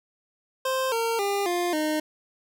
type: tone with pitch steps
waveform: 25% pulse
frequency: 523.3 / 458.2 / 401.2 / 351.3 / 307.6 Hz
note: C5 / A#4 / G4 / F4 / D#4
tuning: 0 / -30 / +40 / +10 / -20 cents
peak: -20 dBFS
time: 0.65-2 s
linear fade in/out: 5 ms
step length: 270 ms
effects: none